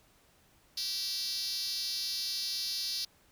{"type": "tone with high-pass filter", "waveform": "5% pulse", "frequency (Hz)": 387.9, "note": "G4", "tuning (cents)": -18, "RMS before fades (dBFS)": -35, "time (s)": [0.77, 3.05], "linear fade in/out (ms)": 5, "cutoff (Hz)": 4700, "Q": 4.2, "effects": ["pink hiss -65 dBFS RMS until 3.31 s"]}